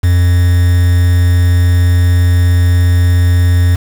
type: tone with quantisation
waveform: triangle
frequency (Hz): 88.3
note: F2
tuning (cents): +20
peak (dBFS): -4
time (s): 0.03-3.76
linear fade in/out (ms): 10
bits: 4
effects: none